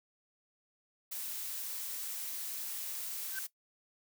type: noise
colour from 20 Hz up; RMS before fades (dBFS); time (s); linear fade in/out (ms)
blue; -40; 1.11-3.47; 10
type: tone with exponential growth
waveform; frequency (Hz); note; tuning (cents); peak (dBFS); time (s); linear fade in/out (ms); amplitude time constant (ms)
sine; 1550; G6; -20; -34; 3.28-3.39; 2; 22
effects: noise-tail reverb RT60 0.1 s tail -18 dB re dry